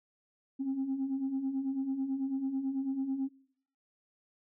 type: beating tone pair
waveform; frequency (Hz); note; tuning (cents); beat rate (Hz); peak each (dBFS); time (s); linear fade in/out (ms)
sine; 261.6 / 270.7; C4 / C#4; 0 / -41; 9.1; -37 / -30; 0.59-3.29; 20
effects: noise-tail reverb RT60 0.6 s tail -22 dB re dry + tanh soft clip ceiling -26 dBFS